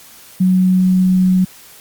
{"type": "tone", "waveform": "sine", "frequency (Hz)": 185, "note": "F#3", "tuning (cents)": 0, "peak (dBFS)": -9, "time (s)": [0.4, 1.45], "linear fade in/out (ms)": 10, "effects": ["white hiss -41 dBFS RMS until 1.8 s", "Opus 48 kbps"]}